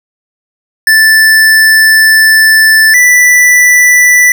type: tone pair in turn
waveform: square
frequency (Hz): 1760 / 1975.5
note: A6 / B6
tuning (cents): 0 / 0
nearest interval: major second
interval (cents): 200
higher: second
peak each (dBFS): -3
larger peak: neither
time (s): 0.87-2.94 / 2.94-4.32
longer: first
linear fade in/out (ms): 2
effects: none